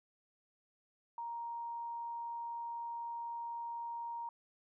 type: tone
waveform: sine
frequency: 936 Hz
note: A#5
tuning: 7 cents sharp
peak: -39 dBFS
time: 1.18-4.29 s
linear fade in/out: 2 ms
effects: none